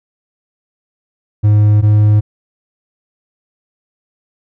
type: tone pair in turn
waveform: triangle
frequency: 105 / 105.42 Hz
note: G#2 / G#2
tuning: +19 / +26 cents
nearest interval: unison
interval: 7 cents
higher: second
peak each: -4 dBFS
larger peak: neither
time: 1.43-1.82 / 1.82-2.21 s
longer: neither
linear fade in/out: 20 ms
effects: none